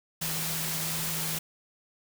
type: tone in noise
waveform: sine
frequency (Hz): 160.9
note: E3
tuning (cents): -42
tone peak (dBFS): -37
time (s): 0.21-1.39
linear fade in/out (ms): 10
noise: white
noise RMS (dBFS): -32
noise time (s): 0.21-1.39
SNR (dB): -8
effects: none